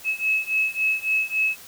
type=beating tone pair; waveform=sine; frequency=2581 / 2584.6 Hz; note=E7 / E7; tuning=-37 / -35 cents; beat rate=3.6 Hz; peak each=-24 / -23 dBFS; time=0.04-1.57 s; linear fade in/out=50 ms; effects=white hiss -44 dBFS RMS until 1.67 s